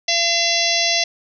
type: harmonic tone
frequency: 680 Hz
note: F5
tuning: 46 cents flat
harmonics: 1 / 3 / 4 / 5 / 6 / 7 / 8 / 9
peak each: -24 / -24 / -24 / -24 / -24 / -24 / -24 / -24 dBFS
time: 0.08-1.04 s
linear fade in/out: 5 ms
effects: none